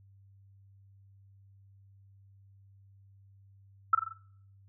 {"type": "tone with echo", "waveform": "sine", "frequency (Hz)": 1318.5, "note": "E6", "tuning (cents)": 0, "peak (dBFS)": -17, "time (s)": [3.93, 3.95], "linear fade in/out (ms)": 5, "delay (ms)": 44, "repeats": 4, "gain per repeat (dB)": -6, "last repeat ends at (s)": 4.126, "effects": ["noise-tail reverb RT60 0.6 s tail -18 dB re dry", "added 98 Hz sine -56 dBFS peak until 4.68 s"]}